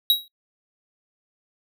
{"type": "tone with exponential decay", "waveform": "square", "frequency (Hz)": 3845, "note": "B7", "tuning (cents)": -47, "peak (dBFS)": -12, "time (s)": [0.1, 0.28], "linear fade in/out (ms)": 1, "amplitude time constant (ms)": 37, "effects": ["noise-tail reverb RT60 0.1 s tail -24 dB re dry"]}